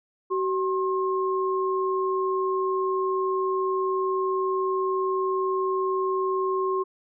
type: tone pair together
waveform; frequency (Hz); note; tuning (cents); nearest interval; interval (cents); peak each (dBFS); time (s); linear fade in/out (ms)
sine; 378.9 / 1069; F#4 / C6; +41 / +37; octave + tritone; 1796; -24 / -27; 0.3-6.84; 20
effects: none